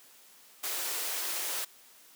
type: high-pass noise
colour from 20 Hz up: white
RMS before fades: -34 dBFS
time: 0.63-1.65 s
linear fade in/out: 10 ms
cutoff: 310 Hz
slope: 48 dB/octave
effects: white hiss -57 dBFS RMS until 2.15 s + high-pass 200 Hz 12 dB/octave